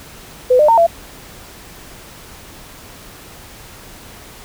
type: tone with pitch steps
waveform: sine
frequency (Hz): 503 / 602 / 913 / 675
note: B4 / D5 / A#5 / E5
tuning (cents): +32 / +43 / -36 / +41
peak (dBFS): -7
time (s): 0.5-0.868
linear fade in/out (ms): 10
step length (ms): 92
effects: pink hiss -38 dBFS RMS until 4.44 s

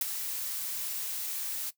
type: noise with ADSR envelope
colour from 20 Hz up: blue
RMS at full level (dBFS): -26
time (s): 0.01-1.71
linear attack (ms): 4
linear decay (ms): 19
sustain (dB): -9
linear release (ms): 20
effects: noise-tail reverb RT60 0.1 s tail -17 dB re dry

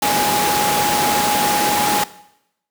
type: tone in noise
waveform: sine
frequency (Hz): 830.6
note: G#5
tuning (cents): 0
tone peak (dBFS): -17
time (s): 0.02-2.04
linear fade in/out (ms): 5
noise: pink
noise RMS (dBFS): -18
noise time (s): 0.02-2.04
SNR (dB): -2
effects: noise-tail reverb RT60 0.8 s tail -18 dB re dry + high-pass 200 Hz 12 dB/octave

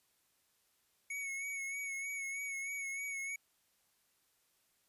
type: tone with vibrato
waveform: square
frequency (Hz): 2217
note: C#7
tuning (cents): 0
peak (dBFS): -39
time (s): 1.1-3.36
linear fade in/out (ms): 5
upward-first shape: sine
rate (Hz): 3.2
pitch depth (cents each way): 36
effects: white hiss -75 dBFS RMS until 4.88 s + resampled to 32000 Hz

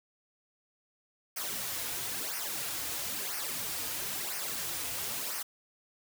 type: noise with flanger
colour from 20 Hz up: white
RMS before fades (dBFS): -36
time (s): 1.36-5.43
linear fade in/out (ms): 10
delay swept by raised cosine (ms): 0.26 to 5.26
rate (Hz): 1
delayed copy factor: -0.7
effects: none

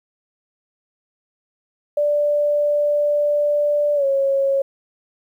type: tone with pitch glide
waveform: sine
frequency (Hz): 587.3 to 548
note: D5 to C#5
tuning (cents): 0 to -20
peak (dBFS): -15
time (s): 1.97-4.62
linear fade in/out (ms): 5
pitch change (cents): -120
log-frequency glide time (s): 3.95-4.05
effects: 9-bit

